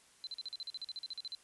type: tone bursts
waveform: sine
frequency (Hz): 4063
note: B7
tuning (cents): +48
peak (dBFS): -39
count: 16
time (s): 0.24-1.349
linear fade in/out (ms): 0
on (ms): 29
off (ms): 43
effects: white hiss -64 dBFS RMS until 1.43 s + resampled to 24000 Hz